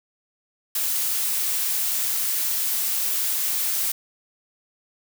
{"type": "noise", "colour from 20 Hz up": "blue", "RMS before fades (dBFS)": -24, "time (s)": [0.75, 3.92], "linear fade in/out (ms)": 5, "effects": []}